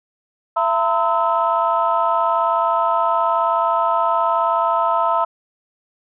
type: tone cluster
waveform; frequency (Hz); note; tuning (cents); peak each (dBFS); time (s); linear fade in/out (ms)
sine; 672 / 919 / 1018 / 1299; E5 / A#5 / C6 / E6; +33 / -25 / -48 / -26; -20; 0.56-5.25; 10
effects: tanh soft clip ceiling -6 dBFS